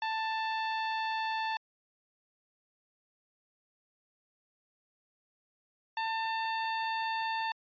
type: tone pair in turn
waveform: sawtooth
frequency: 885 / 894.8 Hz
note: A5 / A5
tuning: +10 / +29 cents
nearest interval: unison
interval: 19 cents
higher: second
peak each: -27 dBFS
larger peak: neither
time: 0.02-1.57 / 5.97-7.52 s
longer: neither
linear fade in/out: 2 ms
effects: resampled to 11025 Hz